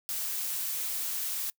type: noise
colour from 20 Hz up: blue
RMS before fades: -33 dBFS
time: 0.09-1.5 s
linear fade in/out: 0 ms
effects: noise-tail reverb RT60 0.1 s tail -25 dB re dry